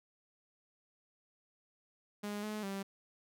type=tone with pitch steps; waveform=sawtooth; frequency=206.4 / 212.9 / 195.9 Hz; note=G#3 / G#3 / G3; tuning=-10 / +43 / -1 cents; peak=-34 dBFS; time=2.23-2.83 s; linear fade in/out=10 ms; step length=200 ms; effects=none